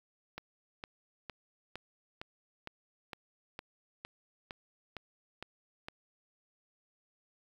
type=click train; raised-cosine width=0.3 ms; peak=-25 dBFS; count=13; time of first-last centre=0.38-5.885 s; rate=2.18 Hz; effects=9-bit